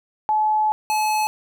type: tone pair in turn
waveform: sine / square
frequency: 858 / 858 Hz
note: A5 / A5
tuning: -44 / -44 cents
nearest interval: unison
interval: 0 cents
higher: neither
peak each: -16 / -19 dBFS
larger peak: first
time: 0.29-0.72 / 0.9-1.27 s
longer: first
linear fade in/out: 0 ms
effects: none